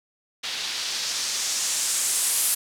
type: noise with low-pass filter sweep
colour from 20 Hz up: blue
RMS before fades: -26 dBFS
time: 0.43-2.55 s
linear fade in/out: 10 ms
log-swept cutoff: 3700 to 11000 Hz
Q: 1.6
effects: none